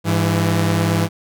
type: tone pair together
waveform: sawtooth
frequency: 101.8 / 166.66 Hz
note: G#2 / E3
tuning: -34 / +19 cents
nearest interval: major sixth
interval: 853 cents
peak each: -14 dBFS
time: 0.04-1.09 s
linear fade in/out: 50 ms
effects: none